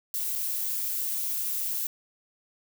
violet noise with dropouts, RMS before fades -30 dBFS, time 0.14-1.87 s, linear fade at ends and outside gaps 1 ms, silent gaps 0.354-0.358 s, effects none

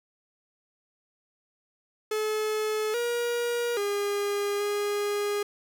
45% pulse tone with pitch steps, 430.3 / 476.4 / 406.7 / 410.9 Hz, A4 / A#4 / G#4 / G#4, -39 / +38 / -36 / -18 cents, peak -26 dBFS, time 2.11-5.43 s, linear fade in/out 5 ms, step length 830 ms, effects none

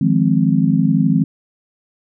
sine chord, F minor seventh, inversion third, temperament equal with one note detuned, 155.56 / 174.61 / 207.7 / 259.8 Hz, Eb3 / F3 / Ab3 / C4, 0 / 0 / 0 / -12 cents, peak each -17 dBFS, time 0.01-1.24 s, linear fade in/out 5 ms, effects none

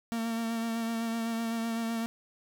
45% pulse tone with vibrato, 228.5 Hz, A#3, 34 cents flat, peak -30 dBFS, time 0.12-2.06 s, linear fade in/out 0 ms, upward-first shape sine, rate 7.9 Hz, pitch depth 23 cents each way, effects none

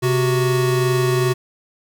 square tone pair together, 130.81 / 370 Hz, C3 / F#4, 0 / 0 cents, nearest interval octave + tritone, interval 1800 cents, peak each -19 dBFS, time 0.02-1.34 s, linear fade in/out 20 ms, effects none

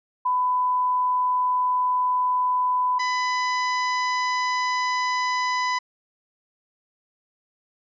sine / 30% pulse tone pair in turn, 1000 / 1000 Hz, B5 / B5, +21 / +21 cents, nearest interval unison, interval 0 cents, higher neither, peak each -19 dBFS, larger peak neither, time 0.25-2.99 / 2.99-5.79 s, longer second, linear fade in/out 10 ms, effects resampled to 16000 Hz

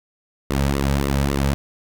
sawtooth tone with flanger, 69.3 Hz, C#2, in tune, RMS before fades -20 dBFS, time 0.5-1.54 s, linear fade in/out 0 ms, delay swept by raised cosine 1.2 to 2.9 ms, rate 3.6 Hz, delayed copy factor -0.8, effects none

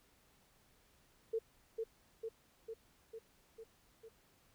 sine tone with echo, 449.3 Hz, A4, 36 cents sharp, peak -33 dBFS, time 1.33-1.39 s, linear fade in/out 10 ms, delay 450 ms, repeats 6, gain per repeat -3 dB, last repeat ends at 4.09 s, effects pink hiss -70 dBFS RMS until 4.54 s

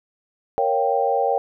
sine chord, G half-diminished seventh, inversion first, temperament equal, 466.2 / 554.4 / 698.5 / 784 Hz, Bb4 / Db5 / F5 / G5, 0 / 0 / 0 / 0 cents, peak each -23 / -23 / -26 / -21 dBFS, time 0.58-1.38 s, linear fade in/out 0 ms, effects none

